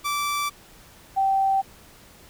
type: tone pair in turn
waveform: sawtooth / sine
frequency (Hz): 1164 / 776.9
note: D6 / G5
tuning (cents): -16 / -16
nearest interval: perfect fifth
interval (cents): 700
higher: first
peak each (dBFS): -20 / -18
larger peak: second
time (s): 0.04-0.5 / 1.16-1.62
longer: neither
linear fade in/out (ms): 20
effects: pink hiss -50 dBFS RMS until 2.29 s